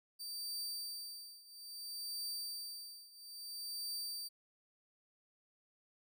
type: tone with tremolo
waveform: sawtooth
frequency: 4645 Hz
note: D8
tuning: 20 cents flat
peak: -36 dBFS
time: 0.19-4.29 s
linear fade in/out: 20 ms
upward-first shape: triangle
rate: 0.6 Hz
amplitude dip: 90%
effects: none